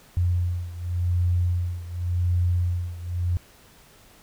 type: beating tone pair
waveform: sine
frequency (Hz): 88 / 88.89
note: F2 / F2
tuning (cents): +14 / +31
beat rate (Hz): 0.89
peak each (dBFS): -23 / -26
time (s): 0.17-3.37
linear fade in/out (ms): 0
effects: pink hiss -53 dBFS RMS until 4.22 s